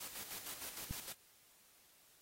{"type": "noise with tremolo", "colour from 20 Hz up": "white", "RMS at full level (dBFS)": -46, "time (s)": [0, 1.13], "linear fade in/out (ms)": 10, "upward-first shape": "square", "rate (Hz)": 6.5, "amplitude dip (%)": 50}
{"type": "click", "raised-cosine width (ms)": 5, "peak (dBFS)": -29, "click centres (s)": 0.91}
{"effects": ["white hiss -67 dBFS RMS until 2.21 s", "AAC 48 kbps"]}